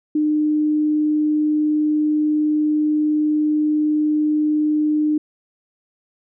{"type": "tone with vibrato", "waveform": "sine", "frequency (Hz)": 303.1, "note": "D#4", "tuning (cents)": -45, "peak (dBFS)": -15, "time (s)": [0.15, 5.18], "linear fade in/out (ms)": 5, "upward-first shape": "sine", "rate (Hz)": 20, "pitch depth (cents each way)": 10, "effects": []}